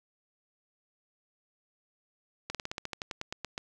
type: slowing click train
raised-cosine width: 0.2 ms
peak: -18 dBFS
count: 14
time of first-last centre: 2.5-3.579 s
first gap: 47 ms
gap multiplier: 1.09
effects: none